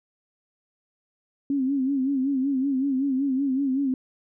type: tone with vibrato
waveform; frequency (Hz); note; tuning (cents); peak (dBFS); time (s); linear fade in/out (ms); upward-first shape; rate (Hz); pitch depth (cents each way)
sine; 270; C#4; -45; -21; 1.5-3.94; 2; sine; 5.3; 86
effects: none